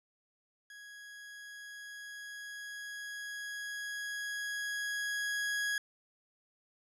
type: tone with level ramp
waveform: 40% pulse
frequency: 1661.2 Hz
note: G#6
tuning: in tune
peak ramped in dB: -48 to -30 dBFS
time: 0.7-5.78 s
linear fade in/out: 2 ms
effects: low-pass 12000 Hz 12 dB/octave